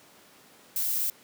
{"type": "noise", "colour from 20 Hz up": "violet", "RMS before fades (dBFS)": -28, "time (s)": [0.76, 1.1], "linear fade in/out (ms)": 2, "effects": ["pink hiss -55 dBFS RMS until 1.23 s", "high-pass 200 Hz 12 dB/octave"]}